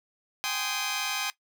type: chord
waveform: 10% pulse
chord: Ab major seventh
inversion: third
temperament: just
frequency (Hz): 778.7 / 830.6 / 1038.3 / 1245.9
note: G5 / Ab5 / C6 / Eb6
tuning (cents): -12 / 0 / -14 / +2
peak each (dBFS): -27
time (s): 0.44-1.3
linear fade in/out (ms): 0
effects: noise-tail reverb RT60 0.1 s tail -18 dB re dry

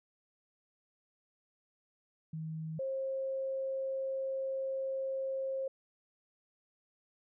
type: tone pair in turn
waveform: sine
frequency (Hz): 158.8 / 534.1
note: D#3 / C5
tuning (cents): +36 / +36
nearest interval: octave + major sixth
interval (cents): 2100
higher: second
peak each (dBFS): -37 / -33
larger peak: second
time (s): 2.33-2.79 / 2.79-5.68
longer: second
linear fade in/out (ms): 5
effects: none

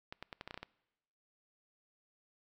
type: clicks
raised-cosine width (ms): 0.3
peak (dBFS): -27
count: 9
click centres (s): 0.125 / 0.226 / 0.328 / 0.411 / 0.476 / 0.509 / 0.543 / 0.576 / 0.63
effects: noise-tail reverb RT60 1.0 s tail -23 dB re dry

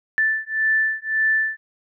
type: beating tone pair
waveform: sine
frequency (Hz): 1760 / 1761.8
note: A6 / A6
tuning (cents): 0 / +2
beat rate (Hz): 1.8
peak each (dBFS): -21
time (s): 0.18-1.57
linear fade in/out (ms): 0
effects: none

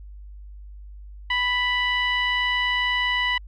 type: tone with low-pass filter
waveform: 15% pulse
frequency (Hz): 987.8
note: B5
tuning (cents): 0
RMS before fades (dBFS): -23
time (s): 1.3-3.38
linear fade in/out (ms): 5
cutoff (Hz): 2500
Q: 3.3
effects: added 50 Hz sine -38 dBFS peak until 3.47 s

